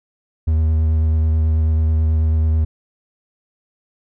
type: tone with vibrato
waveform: triangle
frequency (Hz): 79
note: D#2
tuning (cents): +27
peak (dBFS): -11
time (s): 0.47-2.65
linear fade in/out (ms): 10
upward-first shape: triangle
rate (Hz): 9.2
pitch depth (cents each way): 20
effects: none